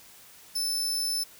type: tone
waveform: sawtooth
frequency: 5274 Hz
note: E8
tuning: in tune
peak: -24 dBFS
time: 0.55-1.24 s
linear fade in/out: 10 ms
effects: white hiss -52 dBFS RMS until 1.39 s